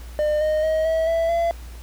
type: tone with pitch steps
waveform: triangle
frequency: 603 / 617.1 / 631.5 / 646.3 / 661.4 / 676.8 Hz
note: D5 / D#5 / D#5 / E5 / E5 / E5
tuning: +46 / -14 / +26 / -34 / +6 / +45 cents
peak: -16 dBFS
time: 0.19-1.51 s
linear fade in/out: 0 ms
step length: 220 ms
effects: added 59 Hz sine -35 dBFS peak until 1.82 s + pink hiss -47 dBFS RMS until 1.82 s